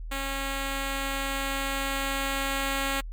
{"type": "tone with level ramp", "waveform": "5% pulse", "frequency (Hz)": 273.3, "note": "C#4", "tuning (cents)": -24, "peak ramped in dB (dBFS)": [-19, -15], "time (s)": [0.11, 3.01], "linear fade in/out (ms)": 10, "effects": ["added 40 Hz sine -34 dBFS peak until 3.12 s", "Opus 48 kbps"]}